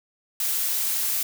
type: noise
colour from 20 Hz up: blue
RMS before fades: -25 dBFS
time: 0.4-1.23 s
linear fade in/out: 2 ms
effects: none